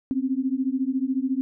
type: beating tone pair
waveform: sine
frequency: 256.4 / 270.4 Hz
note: C4 / C#4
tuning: -35 / -43 cents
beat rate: 14 Hz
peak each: -25 dBFS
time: 0.11-1.41 s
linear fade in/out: 0 ms
effects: none